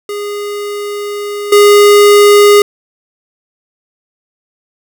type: tone with level steps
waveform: square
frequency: 410.9 Hz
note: G#4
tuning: 18 cents flat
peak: -18 / -3 dBFS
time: 0.09-2.62 s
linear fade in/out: 2 ms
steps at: 1.52 s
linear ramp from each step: 5 ms
effects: none